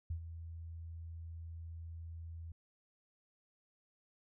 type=tone with ADSR envelope; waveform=sine; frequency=82.7 Hz; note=E2; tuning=6 cents sharp; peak=-34 dBFS; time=0.1-2.52 s; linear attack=6 ms; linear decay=88 ms; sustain=-10 dB; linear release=4 ms; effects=none